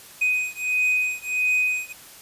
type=beating tone pair; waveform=triangle; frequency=2500 / 2501.5 Hz; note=D#7 / D#7; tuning=+8 / +9 cents; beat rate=1.5 Hz; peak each=-22 dBFS; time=0.21-1.93 s; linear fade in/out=10 ms; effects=white hiss -45 dBFS RMS until 2.21 s + resampled to 32000 Hz